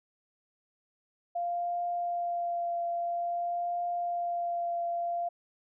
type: tone with vibrato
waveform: sine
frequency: 694 Hz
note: F5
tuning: 11 cents flat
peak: -29 dBFS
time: 1.35-5.29 s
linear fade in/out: 10 ms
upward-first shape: triangle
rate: 0.5 Hz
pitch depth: 16 cents each way
effects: none